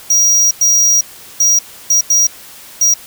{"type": "tone bursts at uneven times", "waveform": "square", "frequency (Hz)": 5740, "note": "F8", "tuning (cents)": 47, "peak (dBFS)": -8, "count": 6, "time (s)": [[0.1, 0.51], [0.61, 1.01], [1.4, 1.59], [1.9, 2.01], [2.1, 2.27], [2.81, 2.94]], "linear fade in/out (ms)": 5, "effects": ["white hiss -36 dBFS RMS until 3.06 s"]}